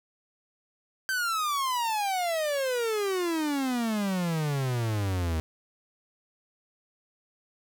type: exponential sweep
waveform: 45% pulse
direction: down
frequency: 1568 to 77.7 Hz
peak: -26 dBFS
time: 1.09-5.4 s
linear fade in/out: 0 ms
effects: none